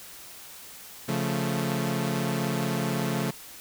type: chord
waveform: sawtooth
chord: Db augmented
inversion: none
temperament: equal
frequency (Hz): 138.59 / 174.61 / 220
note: Db3 / F3 / A3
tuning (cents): 0 / 0 / 0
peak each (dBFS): -26 / -27 / -26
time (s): 1.08-3.31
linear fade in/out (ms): 10
effects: white hiss -45 dBFS RMS until 3.6 s